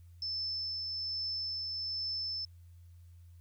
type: tone with tremolo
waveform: sine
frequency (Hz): 5274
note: E8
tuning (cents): 0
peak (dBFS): -33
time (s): 0.22-2.45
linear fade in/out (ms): 2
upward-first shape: triangle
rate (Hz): 1.2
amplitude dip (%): 25
effects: added 86 Hz sine -52 dBFS peak until 3.4 s + white hiss -75 dBFS RMS until 3.4 s